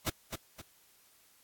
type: noise with echo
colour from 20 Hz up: pink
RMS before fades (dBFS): -31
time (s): 0.06-0.1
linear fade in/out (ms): 10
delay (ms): 260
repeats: 2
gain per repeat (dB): -8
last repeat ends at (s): 0.62
effects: white hiss -64 dBFS RMS until 1.43 s + AAC 64 kbps